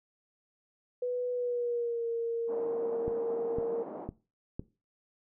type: tone with pitch glide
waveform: sine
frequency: 493.9 to 463.5 Hz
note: B4 to A#4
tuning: 0 to -10 cents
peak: -29 dBFS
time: 1.02-3.83 s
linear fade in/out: 5 ms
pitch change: -110 cents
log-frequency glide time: 1.32-2.07 s
type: band-pass noise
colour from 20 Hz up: white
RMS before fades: -42 dBFS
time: 2.47-4.09 s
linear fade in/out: 50 ms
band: 210 to 730 Hz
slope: 24 dB/octave
type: click train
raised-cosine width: 3 ms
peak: -23 dBFS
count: 4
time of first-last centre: 3.08-4.595 s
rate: 1.98 Hz
effects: noise-tail reverb RT60 0.3 s tail -18 dB re dry